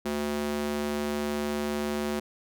square tone with high-pass filter, 73.42 Hz, D2, in tune, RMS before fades -30 dBFS, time 0.05-2.2 s, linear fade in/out 10 ms, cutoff 270 Hz, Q 1.7, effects none

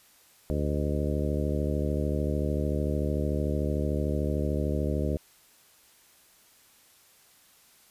harmonic tone with a mistuned harmonic, 73.42 Hz, D2, in tune, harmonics 1 / 2 / 3 / 4 / 5 / 6 / 7 / 8, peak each -29 / -32 / -34 / -35 / -36 / -37 / -37 / -38 dBFS, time 0.5-5.17 s, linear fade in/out 0 ms, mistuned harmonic 8, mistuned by +67 cents, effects white hiss -59 dBFS RMS until 7.9 s + resampled to 32000 Hz

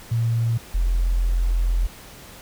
sine tone pair in turn, 115.6 / 43.18 Hz, A#2 / F1, -14 / -19 cents, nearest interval octave + perfect fourth, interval 1705 cents, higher first, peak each -18 / -17 dBFS, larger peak second, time 0.11-0.58 / 0.74-1.87 s, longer second, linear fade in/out 10 ms, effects pink hiss -43 dBFS RMS until 2.41 s

